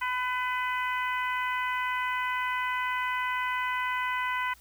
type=harmonic tone; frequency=502 Hz; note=B4; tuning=28 cents sharp; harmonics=2 / 3 / 4 / 5 / 6; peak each=-30 / -34 / -33 / -39 / -43 dBFS; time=0.01-4.54 s; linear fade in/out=10 ms; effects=added 60 Hz sine -58 dBFS peak until 4.6 s + white hiss -58 dBFS RMS until 4.6 s